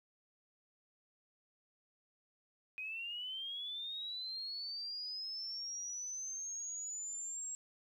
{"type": "linear sweep", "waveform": "sine", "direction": "up", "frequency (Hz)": [2489, 7610], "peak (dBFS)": -40, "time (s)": [2.78, 7.55], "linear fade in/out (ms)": 0, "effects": ["12-bit"]}